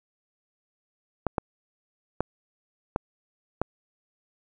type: clicks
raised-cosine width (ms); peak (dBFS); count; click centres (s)
1; -10; 5; 1.267 / 1.382 / 2.206 / 2.961 / 3.616
effects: none